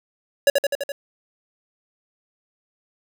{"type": "tone with echo", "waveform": "square", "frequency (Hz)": 562, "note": "C#5", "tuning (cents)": 24, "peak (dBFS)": -12, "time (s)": [0.47, 0.5], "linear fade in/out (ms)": 2, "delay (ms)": 84, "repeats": 5, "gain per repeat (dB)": -3, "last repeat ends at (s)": 0.92, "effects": ["8-bit"]}